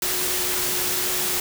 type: tone in noise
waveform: sine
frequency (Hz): 364.2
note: F#4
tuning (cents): -27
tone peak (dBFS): -34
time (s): 0.02-1.4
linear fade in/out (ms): 2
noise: white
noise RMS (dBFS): -24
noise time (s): 0.02-1.4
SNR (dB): -13
effects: none